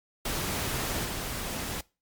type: noise with level steps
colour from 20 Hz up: pink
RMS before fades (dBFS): -31 / -34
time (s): 0.25-1.81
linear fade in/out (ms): 5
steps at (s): 1.04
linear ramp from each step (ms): 20
effects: noise-tail reverb RT60 0.3 s tail -23 dB re dry + MP3 96 kbps